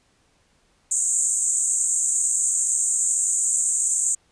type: band-pass noise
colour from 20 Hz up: white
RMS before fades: -22 dBFS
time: 0.91-4.15 s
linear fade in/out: 5 ms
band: 6800 to 8600 Hz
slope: 96 dB/octave
effects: pink hiss -63 dBFS RMS until 4.31 s + resampled to 22050 Hz